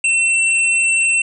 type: tone pair together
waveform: sine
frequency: 2699 / 8088 Hz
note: E7 / B8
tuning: +40 / +40 cents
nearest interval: octave + perfect fifth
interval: 1900 cents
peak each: -13 / -20 dBFS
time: 0.04-1.22 s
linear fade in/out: 5 ms
effects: none